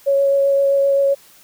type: tone with vibrato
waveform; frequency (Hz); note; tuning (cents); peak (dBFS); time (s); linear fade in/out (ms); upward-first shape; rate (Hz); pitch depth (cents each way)
sine; 554.4; C#5; 0; -12; 0.06-1.15; 20; triangle; 7.7; 11
effects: white hiss -48 dBFS RMS until 1.43 s